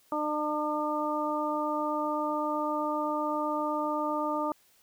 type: harmonic tone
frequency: 301.3 Hz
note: D4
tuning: 44 cents sharp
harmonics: 1 / 2 / 3 / 4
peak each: -33 / -33 / -33 / -33 dBFS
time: 0.12-4.52 s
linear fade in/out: 2 ms
effects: white hiss -64 dBFS RMS until 4.82 s